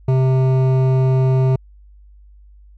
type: tone with hard clipping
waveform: triangle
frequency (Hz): 130.81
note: C3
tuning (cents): 0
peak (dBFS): -14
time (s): 0.08-1.56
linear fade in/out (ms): 5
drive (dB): 16
effects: added 50 Hz sine -42 dBFS peak until 2.77 s